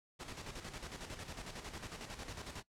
pink noise with tremolo, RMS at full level -45 dBFS, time 0.19-2.63 s, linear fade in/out 20 ms, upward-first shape square, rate 11 Hz, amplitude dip 55%, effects noise-tail reverb RT60 0.1 s tail -19 dB re dry + low-pass 8000 Hz 12 dB/octave

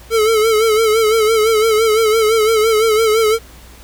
square tone with vibrato, 440 Hz, A4, in tune, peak -11 dBFS, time 0.1-3.39 s, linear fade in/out 50 ms, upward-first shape sine, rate 5.9 Hz, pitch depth 64 cents each way, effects added 60 Hz sine -39 dBFS peak until 3.83 s + pink hiss -42 dBFS RMS until 3.83 s

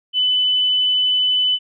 sine tone, 3004 Hz, F#7, 26 cents sharp, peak -14 dBFS, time 0.13-1.59 s, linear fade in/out 50 ms, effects none

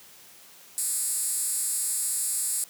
10% pulse tone with high-pass filter, 306.3 Hz, D#4, 27 cents flat, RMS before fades -28 dBFS, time 0.78-2.64 s, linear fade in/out 0 ms, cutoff 9100 Hz, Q 4.7, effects white hiss -51 dBFS RMS until 2.69 s + high-pass 100 Hz 12 dB/octave

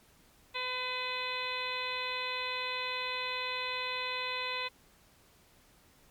harmonic tone with a mistuned harmonic, 505 Hz, B4, 39 cents sharp, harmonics 1 / 2 / 3 / 4 / 5 / 6 / 7 / 8, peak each -43 / -39 / -46 / -41 / -38 / -48 / -41 / -42 dBFS, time 0.54-4.69 s, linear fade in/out 20 ms, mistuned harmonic 7, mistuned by -16 cents, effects pink hiss -63 dBFS RMS until 6.1 s + MP3 96 kbps

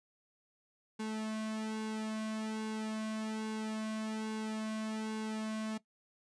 sawtooth tone with flanger, 218 Hz, A3, 16 cents flat, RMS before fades -38 dBFS, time 0.99-5.78 s, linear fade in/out 10 ms, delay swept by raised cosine 1.6 to 2.23 ms, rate 1.2 Hz, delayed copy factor -0.95, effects noise-tail reverb RT60 0.1 s tail -17 dB re dry + resampled to 22050 Hz

